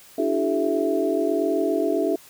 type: tone cluster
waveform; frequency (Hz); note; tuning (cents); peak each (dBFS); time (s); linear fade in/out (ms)
sine; 290.3 / 331.5 / 380.8 / 428.3 / 661; D4 / E4 / F#4 / A4 / E5; -20 / +10 / +50 / -47 / +5; -26; 0.18-2.16; 5
effects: white hiss -49 dBFS RMS until 2.29 s